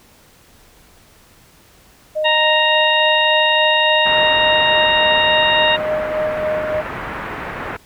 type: tone with tremolo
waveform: sine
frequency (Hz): 616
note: D#5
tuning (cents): -17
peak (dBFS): -16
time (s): 2.15-6.82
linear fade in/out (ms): 20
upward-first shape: sine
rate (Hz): 3.5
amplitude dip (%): 40
type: harmonic tone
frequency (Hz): 932.3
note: A#5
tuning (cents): 0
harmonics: 1 / 2 / 3 / 4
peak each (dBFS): -18 / -18 / -17 / -20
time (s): 2.24-5.77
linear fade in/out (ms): 20
type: low-pass noise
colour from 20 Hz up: white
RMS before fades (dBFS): -27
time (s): 4.05-7.77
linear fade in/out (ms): 10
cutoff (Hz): 1900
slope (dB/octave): 24
effects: pink hiss -49 dBFS RMS until 7.85 s